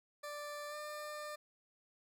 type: tone with pitch glide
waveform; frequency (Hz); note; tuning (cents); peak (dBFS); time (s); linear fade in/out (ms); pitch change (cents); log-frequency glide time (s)
20% pulse; 588 to 599.3; D5 to D5; +2 to +35; -38; 0.23-1.36; 10; +33; 0.69-0.75
effects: none